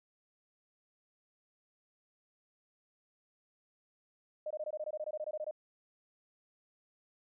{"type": "tone bursts", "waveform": "sine", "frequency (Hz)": 612, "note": "D#5", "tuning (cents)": -29, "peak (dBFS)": -35, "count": 16, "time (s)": [4.46, 5.511], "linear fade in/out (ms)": 5, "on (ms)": 46, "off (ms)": 21, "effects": []}